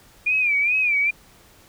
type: tone with vibrato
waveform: sine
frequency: 2400 Hz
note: D7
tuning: 37 cents sharp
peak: -17 dBFS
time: 0.26-1.11 s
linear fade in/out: 10 ms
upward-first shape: sine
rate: 2.4 Hz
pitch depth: 110 cents each way
effects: pink hiss -52 dBFS RMS until 1.68 s